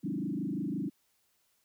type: tone with frequency modulation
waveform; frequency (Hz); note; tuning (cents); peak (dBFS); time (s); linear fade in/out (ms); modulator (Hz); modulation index
sine; 239.4; A#3; +46; -31; 0.03-0.9; 20; 25.8; 3
effects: white hiss -73 dBFS RMS until 1.64 s